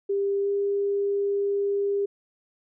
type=tone with pitch glide; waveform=sine; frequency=398.2 to 401.4 Hz; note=G4 to G4; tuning=+27 to +41 cents; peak=-22 dBFS; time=0.09-2.06 s; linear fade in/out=10 ms; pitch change=+14 cents; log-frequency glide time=0.42-0.48 s; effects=none